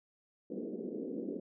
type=band-pass noise; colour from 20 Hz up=pink; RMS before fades=-40 dBFS; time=0.5-1.4 s; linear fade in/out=5 ms; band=200 to 490 Hz; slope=48 dB/octave; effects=none